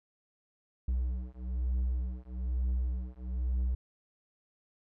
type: beating tone pair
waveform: triangle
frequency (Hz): 61.74 / 62.84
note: B1 / B1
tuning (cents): 0 / +31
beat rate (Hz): 1.1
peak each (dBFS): -31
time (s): 0.88-3.75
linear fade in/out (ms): 5
effects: none